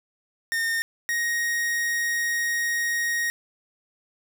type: tone pair in turn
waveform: 45% pulse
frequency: 1829 / 1873.9 Hz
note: A#6 / A#6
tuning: -33 / +9 cents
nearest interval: unison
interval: 42 cents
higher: second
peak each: -23 dBFS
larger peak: neither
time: 0.52-0.82 / 1.09-3.3 s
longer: second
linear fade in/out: 0 ms
effects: none